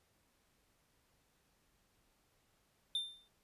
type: tone with exponential decay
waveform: triangle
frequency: 3589 Hz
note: A7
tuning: 34 cents sharp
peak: -30 dBFS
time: 2.95-3.28 s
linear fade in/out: 2 ms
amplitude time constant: 70 ms
effects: pink hiss -75 dBFS RMS until 3.43 s + resampled to 32000 Hz